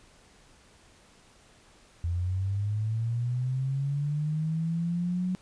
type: linear sweep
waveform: sine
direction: up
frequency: 84 to 185 Hz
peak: -26 dBFS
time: 2.04-5.35 s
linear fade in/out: 0 ms
effects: pink hiss -58 dBFS RMS until 5.41 s + resampled to 22050 Hz